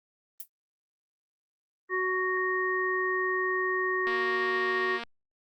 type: noise with exponential decay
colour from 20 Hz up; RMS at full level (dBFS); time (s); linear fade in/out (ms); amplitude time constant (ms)
violet; -33; 0.4-0.48; 1; 16
type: harmonic tone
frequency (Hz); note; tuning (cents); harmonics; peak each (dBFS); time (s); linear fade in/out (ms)
371.5; F#4; +7; 1 / 3 / 5; -30 / -32 / -29; 1.89-5; 50
type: click train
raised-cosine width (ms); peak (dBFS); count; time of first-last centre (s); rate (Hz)
0.3; -22; 227; 4.07-5.036; 234
effects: Opus 32 kbps